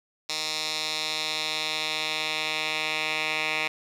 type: tone with band-pass filter sweep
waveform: 10% pulse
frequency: 155.5 Hz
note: D#3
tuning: 1 cent flat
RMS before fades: -29 dBFS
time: 0.29-3.68 s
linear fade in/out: 5 ms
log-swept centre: 4600 to 2600 Hz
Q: 2.1
effects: 9-bit